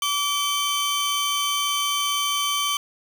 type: tone pair together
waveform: sawtooth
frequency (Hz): 1154 / 3089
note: D6 / G7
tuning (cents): -31 / -26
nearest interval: octave + perfect fourth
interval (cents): 1705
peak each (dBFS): -21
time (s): 0.02-2.77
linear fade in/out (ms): 2
effects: none